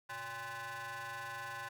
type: ring-modulated tone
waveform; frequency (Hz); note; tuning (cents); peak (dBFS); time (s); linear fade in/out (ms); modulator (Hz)
25% pulse; 233.1; A#3; 0; -35; 0.09-1.69; 10; 1270
effects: none